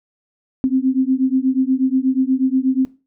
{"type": "beating tone pair", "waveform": "sine", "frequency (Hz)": [257.8, 266.1], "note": ["C4", "C4"], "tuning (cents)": [-26, 29], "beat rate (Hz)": 8.3, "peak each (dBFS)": -17, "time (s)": [0.64, 2.85], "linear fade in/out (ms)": 0, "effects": ["noise-tail reverb RT60 0.3 s tail -18 dB re dry"]}